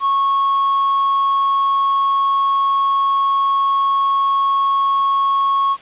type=tone with hard clipping; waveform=sine; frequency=1100 Hz; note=C#6; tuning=14 cents flat; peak=-14 dBFS; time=0-5.77 s; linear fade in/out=50 ms; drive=2 dB; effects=white hiss -41 dBFS RMS until 5.81 s + resampled to 8000 Hz